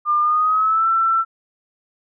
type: tone with pitch glide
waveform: sine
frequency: 1200 to 1339.2 Hz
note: D6 to E6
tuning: +37 to +27 cents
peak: -14 dBFS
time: 0.05-1.25 s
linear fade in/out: 50 ms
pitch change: +190 cents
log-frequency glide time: 0.2-0.88 s
effects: none